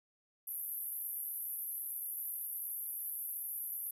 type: band-pass noise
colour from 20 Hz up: white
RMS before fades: -41 dBFS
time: 0.47-3.91 s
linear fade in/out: 5 ms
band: 11000 to 13000 Hz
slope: 96 dB/octave
effects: none